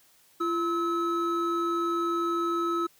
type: tone pair together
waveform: triangle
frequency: 340.9 / 1294 Hz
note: F4 / E6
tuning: -42 / -32 cents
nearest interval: octave + major seventh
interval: 2310 cents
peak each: -26 dBFS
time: 0.4-2.87 s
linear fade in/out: 10 ms
effects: white hiss -61 dBFS RMS until 2.99 s